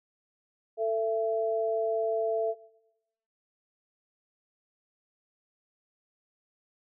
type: tone pair together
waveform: sine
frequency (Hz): 444.3 / 669.3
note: A4 / E5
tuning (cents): +17 / +26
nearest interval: perfect fifth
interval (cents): 709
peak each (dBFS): -28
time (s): 0.77-2.55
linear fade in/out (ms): 50
effects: noise-tail reverb RT60 0.9 s tail -20 dB re dry